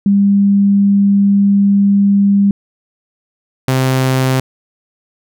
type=tone pair in turn; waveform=sine / sawtooth; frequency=199.9 / 130.72 Hz; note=G3 / C3; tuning=+34 / -1 cents; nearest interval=perfect fifth; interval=735 cents; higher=first; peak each=-7 dBFS; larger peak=neither; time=0.06-2.51 / 3.68-4.4 s; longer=first; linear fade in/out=2 ms; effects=none